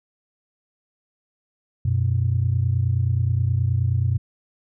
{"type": "tone pair together", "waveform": "sine", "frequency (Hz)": [93, 122.47], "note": ["F#2", "B2"], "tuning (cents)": [9, -14], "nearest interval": "perfect fourth", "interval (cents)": 477, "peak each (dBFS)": -20, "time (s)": [1.85, 4.18], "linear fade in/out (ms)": 5, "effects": ["tanh soft clip ceiling -10 dBFS"]}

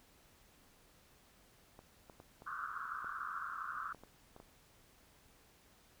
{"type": "clicks", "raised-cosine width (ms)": 1, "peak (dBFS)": -39, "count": 9, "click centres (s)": [1.791, 2.098, 2.201, 2.421, 3.045, 3.947, 4.036, 4.364, 4.401]}
{"type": "band-pass noise", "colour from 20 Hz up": "white", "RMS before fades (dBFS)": -43, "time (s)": [2.46, 3.93], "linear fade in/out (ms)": 10, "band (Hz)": [1100, 1500], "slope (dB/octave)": 96}
{"effects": ["pink hiss -66 dBFS RMS until 6 s"]}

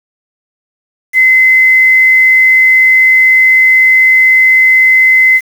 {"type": "tone with quantisation", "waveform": "sine", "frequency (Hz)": 2049, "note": "C7", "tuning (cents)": -37, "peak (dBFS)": -3, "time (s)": [1.13, 5.41], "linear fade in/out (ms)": 50, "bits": 5, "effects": []}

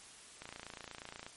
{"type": "click train", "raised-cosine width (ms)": 0.3, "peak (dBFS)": -29, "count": 25, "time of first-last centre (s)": [0.42, 1.265], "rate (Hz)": 28.4, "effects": ["white hiss -55 dBFS RMS until 1.36 s", "MP3 48 kbps"]}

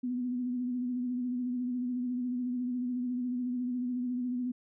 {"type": "tone with vibrato", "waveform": "sine", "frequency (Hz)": 248, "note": "B3", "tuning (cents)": 7, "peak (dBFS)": -30, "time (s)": [0.03, 4.52], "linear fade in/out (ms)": 10, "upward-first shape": "sine", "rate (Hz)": 14, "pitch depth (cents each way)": 37, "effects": []}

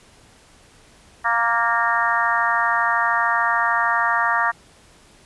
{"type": "harmonic tone with a mistuned harmonic", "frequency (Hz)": 233.1, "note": "A#3", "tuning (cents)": 0, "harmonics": [3, 4, 5, 6, 7, 8], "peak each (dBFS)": [-26, -23, -22, -25, -26, -23], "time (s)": [1.24, 4.52], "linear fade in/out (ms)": 20, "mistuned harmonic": 8, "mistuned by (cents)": -19, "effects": ["pink hiss -51 dBFS RMS until 5.25 s", "resampled to 24000 Hz"]}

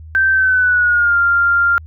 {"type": "tone with pitch glide", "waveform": "sine", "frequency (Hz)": [1556, 1394.3], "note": ["G6", "F6"], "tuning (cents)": [-13, -3], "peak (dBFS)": -10, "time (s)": [0.15, 1.78], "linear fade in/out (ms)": 0, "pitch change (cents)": -190, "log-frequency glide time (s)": [0.32, 1.18], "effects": ["added 79 Hz sine -32 dBFS peak until 1.86 s"]}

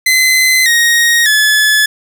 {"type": "tone with pitch steps", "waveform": "sawtooth", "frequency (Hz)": [2043, 1873.4, 1718], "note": ["C7", "A#6", "A6"], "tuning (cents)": [-42, 8, -42], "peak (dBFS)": -4, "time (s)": [0.06, 1.86], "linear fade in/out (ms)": 5, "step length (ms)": 600, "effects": []}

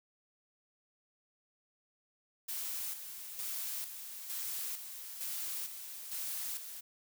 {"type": "noise with tremolo", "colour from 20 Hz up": "blue", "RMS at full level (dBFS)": -39, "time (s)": [2.48, 6.81], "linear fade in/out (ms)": 10, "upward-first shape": "square", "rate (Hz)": 1.1, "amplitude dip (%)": 55, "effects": []}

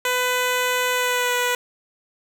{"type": "tone with pitch glide", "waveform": "10% pulse", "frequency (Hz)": [500, 491.7], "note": ["B4", "B4"], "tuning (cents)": [21, -8], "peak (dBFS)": -11, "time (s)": [0.05, 1.55], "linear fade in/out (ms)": 2, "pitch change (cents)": -29, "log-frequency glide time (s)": [0.93, 1.34], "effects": []}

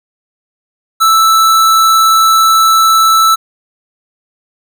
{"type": "tone", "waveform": "square", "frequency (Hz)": 1318.5, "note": "E6", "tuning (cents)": 0, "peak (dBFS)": -6, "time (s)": [1, 3.36], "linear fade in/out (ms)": 20, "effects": []}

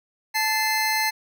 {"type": "tone pair together", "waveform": "25% pulse", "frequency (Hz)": [873, 2076], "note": ["A5", "C7"], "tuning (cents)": [-14, -14], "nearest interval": "octave + minor third", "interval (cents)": 1500, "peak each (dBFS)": -20, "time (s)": [0.34, 1.11], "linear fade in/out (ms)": 20, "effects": []}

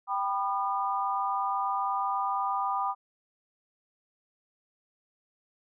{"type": "chord", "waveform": "sine", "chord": "G augmented", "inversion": "none", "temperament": "equal with one note detuned", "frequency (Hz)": [784, 987.8, 1214], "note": ["G5", "B5", "D#6"], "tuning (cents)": [0, 0, -43], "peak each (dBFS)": -31, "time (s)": [0.07, 2.95], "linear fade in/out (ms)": 50, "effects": []}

